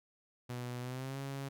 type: tone with pitch glide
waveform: sawtooth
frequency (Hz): 123.1 to 137.38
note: B2 to C#3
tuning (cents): -5 to -15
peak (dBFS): -35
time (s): 0.49-1.49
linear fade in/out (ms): 10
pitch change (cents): +190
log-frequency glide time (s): 0.8-1.18
effects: none